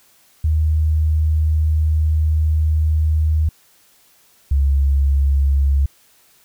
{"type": "tone pair in turn", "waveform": "sine", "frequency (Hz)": [77.78, 69.29], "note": ["D#2", "C#2"], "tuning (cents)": [0, 0], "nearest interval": "major second", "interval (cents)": 200, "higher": "first", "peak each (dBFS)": [-13, -12], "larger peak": "second", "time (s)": [[0.44, 3.49], [4.51, 5.86]], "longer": "first", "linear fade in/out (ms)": 5, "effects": ["white hiss -54 dBFS RMS until 6.44 s"]}